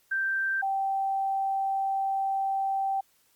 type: tone pair in turn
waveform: sine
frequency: 1568 / 778.8 Hz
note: G6 / G5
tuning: 0 / -12 cents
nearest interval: octave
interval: 1212 cents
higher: first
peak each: -25 dBFS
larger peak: neither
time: 0.11-0.62 / 0.62-3.01 s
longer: second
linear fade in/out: 10 ms
effects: white hiss -66 dBFS RMS until 3.35 s + Opus 48 kbps